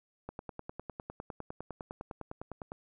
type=click train; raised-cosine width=1 ms; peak=-26 dBFS; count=25; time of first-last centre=0.29-2.719 s; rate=9.88 Hz; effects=none